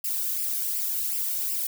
violet noise with flanger, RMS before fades -28 dBFS, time 0.04-1.67 s, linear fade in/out 5 ms, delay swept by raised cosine 0.38 to 1.38 ms, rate 2.7 Hz, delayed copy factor +0.6, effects none

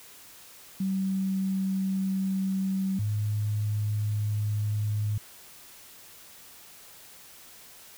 sine tone pair in turn, 191.5 / 105.39 Hz, G3 / G#2, -40 / +26 cents, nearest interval minor seventh, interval 1034 cents, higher first, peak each -25 dBFS, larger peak neither, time 0.8-2.99 / 2.99-5.18 s, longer neither, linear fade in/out 5 ms, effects white hiss -50 dBFS RMS until 7.97 s

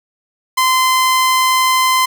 sawtooth tone, 1033 Hz, C6, 22 cents flat, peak -7 dBFS, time 0.57-2.06 s, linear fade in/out 10 ms, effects none

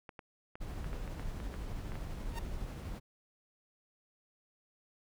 clicks, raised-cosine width 0.5 ms, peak -31 dBFS, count 11, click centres 0.092 / 0.192 / 0.555 / 0.844 / 0.931 / 1.077 / 1.196 / 1.402 / 1.541 / 1.92 / 1.955 s
brown noise with tremolo, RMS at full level -39 dBFS, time 0.6-3 s, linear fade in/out 20 ms, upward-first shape triangle, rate 12 Hz, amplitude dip 25%
sawtooth tone with exponential growth, 920 Hz, A#5, 23 cents flat, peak -35 dBFS, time 2.28-2.39 s, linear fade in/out 5 ms, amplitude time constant 22 ms
effects none

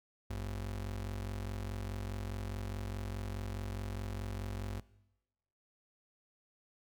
square ring-modulated tone, 75.4 Hz, D2, 46 cents sharp, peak -35 dBFS, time 0.3-4.8 s, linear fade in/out 5 ms, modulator 22.4 Hz, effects noise-tail reverb RT60 1.0 s tail -21 dB re dry

